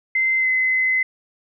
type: tone with pitch glide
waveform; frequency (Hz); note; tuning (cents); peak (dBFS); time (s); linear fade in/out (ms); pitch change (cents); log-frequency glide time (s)
sine; 2072 to 2043; C7 to C7; -17 to -42; -16; 0.15-1.03; 5; -25; 0.38-0.48
effects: none